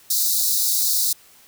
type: high-pass noise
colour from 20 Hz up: white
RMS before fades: -20 dBFS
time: 0.1-1.13 s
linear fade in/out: 5 ms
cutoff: 3800 Hz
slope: 96 dB/octave
effects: white hiss -51 dBFS RMS until 1.47 s